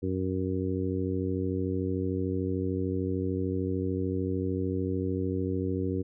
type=harmonic tone; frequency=93.4 Hz; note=F#2; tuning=17 cents sharp; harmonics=1 / 2 / 3 / 4 / 5; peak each=-32 / -35 / -32 / -34 / -36 dBFS; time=0.02-6.03 s; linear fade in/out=20 ms; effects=none